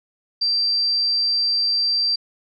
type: tone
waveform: sine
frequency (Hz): 4699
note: D8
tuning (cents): 0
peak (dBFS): -17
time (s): 0.41-2.16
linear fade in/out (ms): 10
effects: none